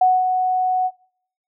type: tone with ADSR envelope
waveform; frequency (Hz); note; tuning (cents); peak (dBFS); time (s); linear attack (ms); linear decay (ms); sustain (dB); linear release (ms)
sine; 740; F#5; 0; -10; 0.01-0.91; 6; 220; -6; 51
effects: noise-tail reverb RT60 0.7 s tail -24 dB re dry